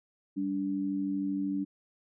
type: tone pair together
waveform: sine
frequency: 196 / 289 Hz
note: G3 / D4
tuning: 0 / -28 cents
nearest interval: perfect fifth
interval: 672 cents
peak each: -34 / -30 dBFS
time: 0.36-1.65 s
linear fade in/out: 20 ms
effects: none